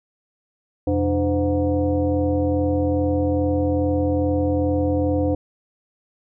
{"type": "tone with frequency modulation", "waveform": "sine", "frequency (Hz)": 298.3, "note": "D4", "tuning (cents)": 27, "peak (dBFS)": -17, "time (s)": [0.87, 5.35], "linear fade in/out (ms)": 5, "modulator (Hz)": 213, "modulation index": 1.3, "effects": []}